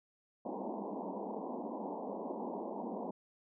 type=band-pass noise; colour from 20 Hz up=pink; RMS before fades=-41 dBFS; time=0.45-3.11 s; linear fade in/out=5 ms; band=190 to 1000 Hz; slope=96 dB/octave; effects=none